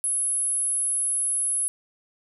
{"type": "tone", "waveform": "sine", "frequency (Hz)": 10660, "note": "E9", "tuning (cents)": 18, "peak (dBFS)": -22, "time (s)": [0.04, 1.68], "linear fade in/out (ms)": 0, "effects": []}